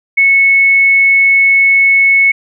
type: tone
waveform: sine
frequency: 2202 Hz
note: C#7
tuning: 12 cents flat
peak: -5 dBFS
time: 0.17-2.32 s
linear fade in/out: 10 ms
effects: none